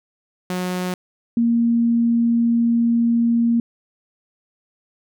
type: tone pair in turn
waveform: sawtooth / sine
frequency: 181.7 / 233.6 Hz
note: F#3 / A#3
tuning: -31 / +4 cents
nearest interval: major third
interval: 435 cents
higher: second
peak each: -18 / -14 dBFS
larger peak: second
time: 0.5-0.94 / 1.37-3.6 s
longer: second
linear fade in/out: 2 ms
effects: none